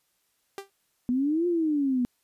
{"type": "tone with exponential decay", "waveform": "sawtooth", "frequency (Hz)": 394.2, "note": "G4", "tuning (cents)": 10, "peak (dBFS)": -27, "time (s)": [0.58, 0.7], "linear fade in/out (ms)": 1, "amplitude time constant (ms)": 26}
{"type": "exponential two-way sweep", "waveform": "sine", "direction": "up then down", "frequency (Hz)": [240.8, 356.1, 240.8], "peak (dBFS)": -22, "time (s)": [1.09, 2.05], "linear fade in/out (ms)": 0, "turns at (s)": 1.47}
{"effects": ["white hiss -72 dBFS RMS until 2.23 s", "resampled to 32000 Hz"]}